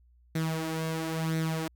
sawtooth tone with flanger, 160.9 Hz, E3, 42 cents flat, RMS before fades -31 dBFS, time 0.35-1.68 s, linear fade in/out 5 ms, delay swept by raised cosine 0.5 to 4.4 ms, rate 0.98 Hz, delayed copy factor +0.6, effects added 60 Hz sine -58 dBFS peak until 1.75 s

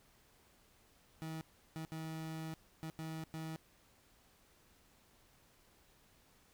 30% pulse tone bursts at uneven times, 159.7 Hz, D#3, 45 cents sharp, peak -39 dBFS, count 6, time 1.22-1.41 / 1.76-1.85 / 1.92-2.54 / 2.83-2.9 / 2.99-3.24 / 3.34-3.56 s, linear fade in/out 0 ms, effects pink hiss -68 dBFS RMS until 6.53 s

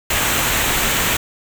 pink noise with comb filter, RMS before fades -18 dBFS, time 0.1-1.17 s, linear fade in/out 5 ms, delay 0.2 ms, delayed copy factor -0.5, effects none

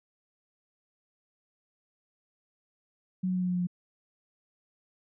sine tone with pitch steps, 185 / 183.72 / 182.45 / 181.19 / 179.94 / 178.7 / 177.46 Hz, F#3 / F#3 / F#3 / F#3 / F#3 / F3 / F3, 0 / -12 / -24 / -36 / -48 / +40 / +28 cents, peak -26 dBFS, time 3.23-3.671 s, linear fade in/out 10 ms, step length 63 ms, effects none

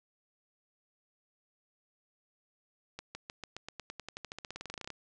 accelerating click train, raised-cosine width 0.2 ms, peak -24 dBFS, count 26, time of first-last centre 2.99-4.903 s, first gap 160 ms, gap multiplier 0.93, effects resampled to 24000 Hz + 11-bit

